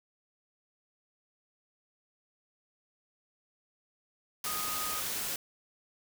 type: tone in noise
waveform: sine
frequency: 1244.5 Hz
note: D#6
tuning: in tune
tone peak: -38 dBFS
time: 4.46-5 s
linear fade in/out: 2 ms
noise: white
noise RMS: -35 dBFS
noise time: 4.44-5.36 s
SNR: -6 dB
effects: none